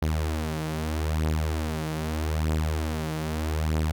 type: beating tone pair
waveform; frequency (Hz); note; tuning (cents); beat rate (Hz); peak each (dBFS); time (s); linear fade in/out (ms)
sawtooth; 77.78 / 78.58; D#2 / D#2; 0 / +18; 0.8; -23 / -26; 0.02-3.92; 5
effects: none